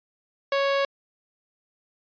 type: tone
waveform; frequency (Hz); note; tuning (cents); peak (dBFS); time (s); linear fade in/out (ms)
sawtooth; 554.4; C#5; 0; -17; 0.52-0.85; 2
effects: resampled to 11025 Hz